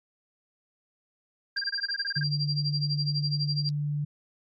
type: tone bursts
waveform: sine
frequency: 1610 Hz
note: G6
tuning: 46 cents sharp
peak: -28 dBFS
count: 13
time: 1.56-2.235 s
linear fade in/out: 5 ms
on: 27 ms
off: 27 ms
type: tone with tremolo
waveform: sine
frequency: 4741 Hz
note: D8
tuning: 16 cents sharp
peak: -26 dBFS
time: 1.57-3.69 s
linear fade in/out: 0 ms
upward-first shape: sine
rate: 12 Hz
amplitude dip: 95%
type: tone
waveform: sine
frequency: 146.83 Hz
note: D3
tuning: in tune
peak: -26 dBFS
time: 2.16-4.05 s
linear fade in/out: 10 ms
effects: MP3 64 kbps